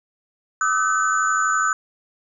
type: tone cluster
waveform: sine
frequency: 1199 / 1291 / 1518 / 6940 Hz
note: D6 / E6 / F#6 / A8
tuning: +36 / -37 / +44 / -25 cents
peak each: -25 / -21 / -21 / -28 dBFS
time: 0.61-1.73 s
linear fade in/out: 2 ms
effects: none